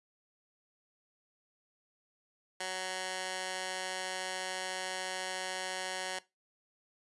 15% pulse tone with high-pass filter, 186.1 Hz, F#3, 10 cents sharp, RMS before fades -38 dBFS, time 2.6-6.19 s, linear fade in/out 5 ms, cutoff 830 Hz, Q 0.52, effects noise-tail reverb RT60 0.2 s tail -18 dB re dry + resampled to 24000 Hz

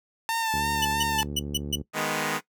sawtooth tone with vibrato, 897 Hz, A5, 33 cents sharp, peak -21 dBFS, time 0.29-1.23 s, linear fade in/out 0 ms, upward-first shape sine, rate 3 Hz, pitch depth 35 cents each way
click train, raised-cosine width 3 ms, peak -21 dBFS, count 93, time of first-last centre 0.54-1.812 s, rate 72.3 Hz
sawtooth tone bursts, 2960 Hz, F#7, in tune, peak -20 dBFS, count 6, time 0.82-1.756 s, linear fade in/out 5 ms, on 31 ms, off 150 ms
5% pulse chord, G# minor, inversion second, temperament equal, 155.56 / 207.7 / 246.9 Hz, D#3 / G#3 / B3, 0 / 0 / 0 cents, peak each -19 dBFS, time 1.93-2.41 s, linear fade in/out 50 ms
effects noise-tail reverb RT60 0.1 s tail -19 dB re dry + high-pass 60 Hz 12 dB/octave

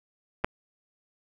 clicks, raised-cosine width 0.5 ms, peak -26 / -8 dBFS, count 2, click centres 0.44 / 0.445 s, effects none

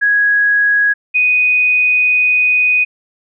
sine tone pair in turn, 1661.2 / 2489 Hz, G#6 / D#7, 0 / 0 cents, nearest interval perfect fifth, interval 700 cents, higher second, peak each -9 dBFS, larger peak neither, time 0.01-0.94 / 1.14-2.85 s, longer second, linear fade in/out 20 ms, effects none

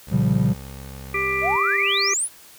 20% pulse tone with pitch glide, 67.1 to 65.64 Hz, C2 to C2, +44 to +6 cents, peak -30 dBFS, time 0.07-1.56 s, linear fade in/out 5 ms, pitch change -38 cents, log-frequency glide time 0.9-1.41 s
triangle chord, G half-diminished seventh, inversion first, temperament just, 117.6 / 141.12 / 176.4 / 196 Hz, Bb2 / Db3 / F3 / G3, +16 / +31 / +18 / 0 cents, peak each -20 dBFS, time 0.11-0.54 s, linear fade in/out 20 ms
harmonic tone, 395.4 Hz, G4, 15 cents sharp, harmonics 1 / 3 / 5 / 6, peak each -27 / -27 / -26 / -24 dBFS, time 1.14-2.14 s, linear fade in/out 5 ms
sine exponential sweep, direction up, 591 to 10960 Hz, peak -20 dBFS, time 1.41-2.29 s, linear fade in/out 50 ms
effects white hiss -47 dBFS RMS until 2.58 s

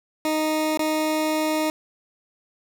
20% pulse tone with dropouts, 310.6 Hz, D#4, 3 cents flat, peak -16 dBFS, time 0.25-1.7 s, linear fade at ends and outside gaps 1 ms, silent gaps 0.774-0.793 s, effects none

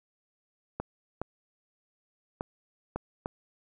clicks, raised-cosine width 1 ms, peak -18 dBFS, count 5, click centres 0.8 / 1.216 / 2.409 / 2.96 / 3.259 s, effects none

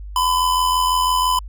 square tone with amplitude modulation, 1009 Hz, B5, 37 cents sharp, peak -14 dBFS, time 0.16-1.39 s, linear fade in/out 2 ms, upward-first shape sine, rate 86 Hz, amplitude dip 45%, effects added 50 Hz sine -30 dBFS peak until 1.48 s

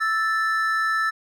triangle tone pair together, 1318.5 / 1760 Hz, E6 / A6, 0 / 0 cents, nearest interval perfect fourth, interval 500 cents, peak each -21 dBFS, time 0-1.11 s, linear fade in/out 20 ms, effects none

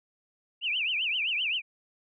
sine tone with vibrato, 2692 Hz, E7, 36 cents sharp, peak -26 dBFS, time 0.61-1.62 s, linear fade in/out 50 ms, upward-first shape triangle, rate 7.7 Hz, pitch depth 270 cents each way, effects none

